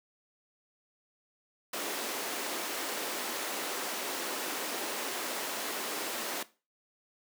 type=high-pass noise; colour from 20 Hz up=pink; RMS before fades=-36 dBFS; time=1.73-6.43 s; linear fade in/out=5 ms; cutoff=290 Hz; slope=24 dB/octave; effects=noise-tail reverb RT60 0.3 s tail -17 dB re dry